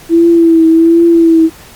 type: tone with vibrato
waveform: sine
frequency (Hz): 331.1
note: E4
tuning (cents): +8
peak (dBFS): -3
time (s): 0.09-1.5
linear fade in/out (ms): 50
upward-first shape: triangle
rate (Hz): 1.3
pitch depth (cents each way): 45
effects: pink hiss -36 dBFS RMS until 1.75 s + Opus 48 kbps